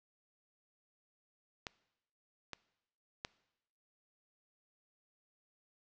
clicks, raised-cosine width 0.2 ms, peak -22 / -24 / -21 dBFS, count 3, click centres 1.668 / 2.533 / 3.249 s, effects noise-tail reverb RT60 0.9 s tail -21 dB re dry + low-pass 7000 Hz 12 dB/octave

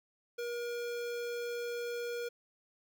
square tone with notch filter, 476.8 Hz, A#4, 39 cents sharp, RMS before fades -38 dBFS, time 0.38-2.29 s, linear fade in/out 10 ms, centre 10000 Hz, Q 1.6, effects 12-bit

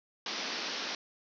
white band-pass noise, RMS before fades -37 dBFS, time 0.26-0.95 s, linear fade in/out 2 ms, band 180 to 5800 Hz, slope 96 dB/octave, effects none

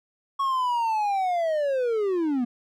triangle linear sweep, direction down, 1108.7 to 233.1 Hz, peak -20 dBFS, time 0.39-2.45 s, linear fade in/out 10 ms, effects none

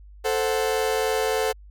40% pulse chord, F# diminished, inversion first, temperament equal, 440 / 523.3 / 740 Hz, A4 / C5 / F#5, 0 / 0 / 0 cents, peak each -23 / -26 / -28 dBFS, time 0.24-1.53 s, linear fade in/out 20 ms, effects added 50 Hz sine -43 dBFS peak until 1.7 s

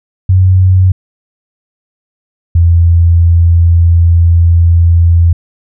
sine tone pair in turn, 92.9 / 84.73 Hz, F#2 / E2, +7 / +48 cents, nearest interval major second, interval 159 cents, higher first, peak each -3 dBFS, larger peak neither, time 0.29-0.92 / 2.55-5.33 s, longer second, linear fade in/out 5 ms, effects none

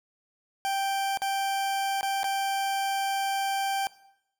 40% pulse tone with dropouts, 784 Hz, G5, in tune, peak -25 dBFS, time 0.65-3.87 s, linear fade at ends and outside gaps 0 ms, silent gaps 1.173-1.219 / 2.01-2.03 / 2.232-2.242 s, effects noise-tail reverb RT60 0.8 s tail -19 dB re dry

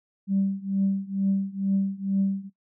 sine tone with tremolo, 195.2 Hz, G3, 7 cents flat, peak -18 dBFS, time 0.27-2.5 s, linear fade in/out 50 ms, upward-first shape triangle, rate 2.2 Hz, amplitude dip 95%, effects noise-tail reverb RT60 0.1 s tail -18 dB re dry + tanh soft clip ceiling -15 dBFS

